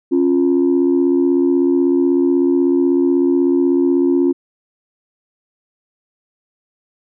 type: tone pair together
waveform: sine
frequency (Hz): 273.8 / 350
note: C#4 / F4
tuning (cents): -21 / +4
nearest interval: major third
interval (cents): 425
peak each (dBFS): -13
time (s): 0.11-4.33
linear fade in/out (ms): 20
effects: tanh soft clip ceiling -6 dBFS